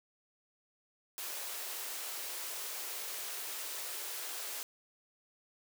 white high-pass noise, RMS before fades -41 dBFS, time 1.18-4.63 s, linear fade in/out 0 ms, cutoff 340 Hz, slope 48 dB/octave, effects none

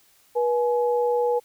sine tone pair together, 484.4 / 844.6 Hz, B4 / G#5, -34 / +29 cents, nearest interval minor seventh, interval 963 cents, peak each -20 / -26 dBFS, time 0.35-1.4 s, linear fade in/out 20 ms, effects white hiss -59 dBFS RMS until 1.44 s

